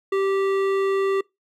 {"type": "tone with hard clipping", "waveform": "sine", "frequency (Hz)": 389.9, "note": "G4", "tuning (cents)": -9, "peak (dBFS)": -21, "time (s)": [0.12, 1.21], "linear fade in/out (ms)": 5, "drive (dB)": 13, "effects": ["noise-tail reverb RT60 0.2 s tail -24 dB re dry"]}